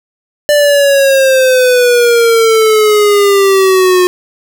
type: exponential sweep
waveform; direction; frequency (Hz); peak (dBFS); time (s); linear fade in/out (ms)
square; down; 592 to 360; -6; 0.49-4.07; 0
effects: none